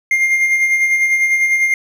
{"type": "tone with tremolo", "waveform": "triangle", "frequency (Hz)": 2114, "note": "C7", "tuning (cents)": 17, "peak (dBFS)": -8, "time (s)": [0.11, 1.74], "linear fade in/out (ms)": 2, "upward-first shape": "sine", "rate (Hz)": 10, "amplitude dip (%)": 45, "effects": []}